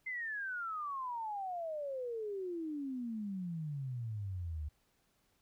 sine exponential sweep, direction down, 2091 to 72.3 Hz, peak -37 dBFS, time 0.06-4.69 s, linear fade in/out 10 ms, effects pink hiss -75 dBFS RMS until 5.41 s

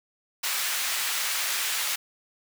pink high-pass noise, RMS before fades -28 dBFS, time 0.43-1.96 s, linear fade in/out 10 ms, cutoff 1600 Hz, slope 12 dB/octave, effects none

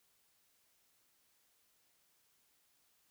silence, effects white hiss -74 dBFS RMS until 3.1 s

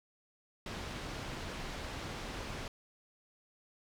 pink low-pass noise, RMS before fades -42 dBFS, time 0.66-2.68 s, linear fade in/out 2 ms, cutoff 4900 Hz, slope 12 dB/octave, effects none

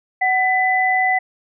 sine tone pair together, 749 / 1999.6 Hz, F#5 / B6, +21 / +21 cents, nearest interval octave + perfect fourth, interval 1700 cents, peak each -17 dBFS, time 0.21-1.19 s, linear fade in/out 10 ms, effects none

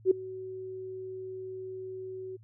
sine tone with ADSR envelope, 375.5 Hz, F#4, 26 cents sharp, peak -16 dBFS, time 0.05-2.37 s, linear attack 60 ms, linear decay 6 ms, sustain -21 dB, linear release 16 ms, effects added 110 Hz sine -52 dBFS peak until 2.43 s

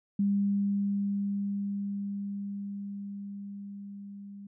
sine tone with level ramp, 200.5 Hz, G3, 39 cents sharp, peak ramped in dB -23 to -42 dBFS, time 0.19-4.47 s, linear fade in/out 5 ms, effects none

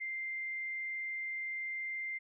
sine tone, 2093 Hz, C7, in tune, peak -36 dBFS, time 0-2.19 s, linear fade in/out 20 ms, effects none

